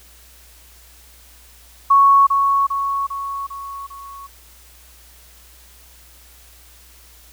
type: tone with echo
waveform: sine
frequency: 1108.7 Hz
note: C#6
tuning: in tune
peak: -8 dBFS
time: 1.9-2.27 s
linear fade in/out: 10 ms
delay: 400 ms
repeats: 5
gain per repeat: -5 dB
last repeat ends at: 4.27 s
effects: added 60 Hz sine -48 dBFS peak until 7.32 s + white hiss -48 dBFS RMS until 7.32 s